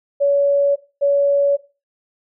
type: tone pair in turn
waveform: sine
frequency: 565 / 565 Hz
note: C#5 / C#5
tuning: +33 / +33 cents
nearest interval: unison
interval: 0 cents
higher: neither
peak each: -12 dBFS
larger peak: neither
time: 0.2-0.76 / 1.01-1.57 s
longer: neither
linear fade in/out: 20 ms
effects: noise-tail reverb RT60 0.3 s tail -17 dB re dry